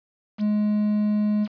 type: tone with quantisation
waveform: triangle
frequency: 210 Hz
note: G#3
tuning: 19 cents sharp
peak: -17 dBFS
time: 0.38-1.48 s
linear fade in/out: 50 ms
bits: 7
effects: resampled to 11025 Hz